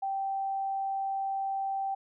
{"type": "tone", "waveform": "sine", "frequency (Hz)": 780, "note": "G5", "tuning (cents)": -9, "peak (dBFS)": -29, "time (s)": [0.02, 1.95], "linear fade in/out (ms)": 10, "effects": []}